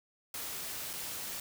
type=noise with dropouts; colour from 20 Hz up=white; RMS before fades=-40 dBFS; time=0.34-1.4 s; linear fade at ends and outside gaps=2 ms; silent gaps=0.932-0.935 s; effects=none